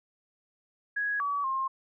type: tone with pitch steps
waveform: sine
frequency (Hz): 1664 / 1140 / 1064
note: G#6 / C#6 / C6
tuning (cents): +3 / +48 / +29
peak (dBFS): -27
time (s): 0.96-1.68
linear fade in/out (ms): 10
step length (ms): 240
effects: none